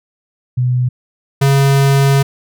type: tone pair in turn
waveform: sine / square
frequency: 125 / 138.03 Hz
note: B2 / C#3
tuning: +21 / -7 cents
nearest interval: major second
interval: 172 cents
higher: second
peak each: -11 / -9 dBFS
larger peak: second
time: 0.57-0.89 / 1.41-2.23 s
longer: second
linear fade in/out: 10 ms
effects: none